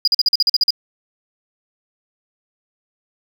triangle tone bursts, 4887 Hz, D#8, 32 cents flat, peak -8 dBFS, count 10, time 0.05-0.706 s, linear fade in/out 2 ms, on 26 ms, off 44 ms, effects tanh soft clip ceiling -8 dBFS + 7-bit

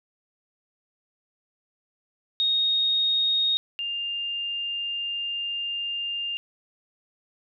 sine tone pair in turn, 3729 / 2803 Hz, A#7 / F7, 0 / +6 cents, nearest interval perfect fourth, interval 494 cents, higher first, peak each -20 / -27 dBFS, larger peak first, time 2.4-3.57 / 3.79-6.37 s, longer second, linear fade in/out 0 ms, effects none

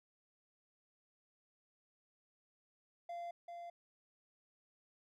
triangle tone with echo, 690 Hz, F5, 21 cents flat, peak -40 dBFS, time 3.09-3.31 s, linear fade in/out 5 ms, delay 390 ms, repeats 1, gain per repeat -4 dB, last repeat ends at 3.7 s, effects none

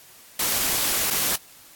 white noise with dropouts, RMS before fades -23 dBFS, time 0.39-1.36 s, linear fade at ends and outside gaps 5 ms, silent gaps 1.103-1.108 s, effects white hiss -49 dBFS RMS until 1.75 s + AAC 64 kbps

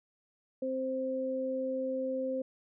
sine tone pair together, 261.9 / 523.3 Hz, C4 / C5, +2 / 0 cents, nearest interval octave, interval 1198 cents, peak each -36 / -32 dBFS, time 0.62-2.42 s, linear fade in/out 5 ms, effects none

